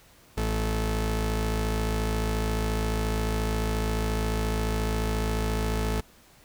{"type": "tone pair together", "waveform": "sawtooth", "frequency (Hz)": [54.3, 217.2], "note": ["A1", "A3"], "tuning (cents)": [-22, -22], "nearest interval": "2 octaves", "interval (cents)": 2400, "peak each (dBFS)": [-22, -25], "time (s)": [0.37, 6.01], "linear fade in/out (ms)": 10, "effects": ["pink hiss -56 dBFS RMS until 6.44 s"]}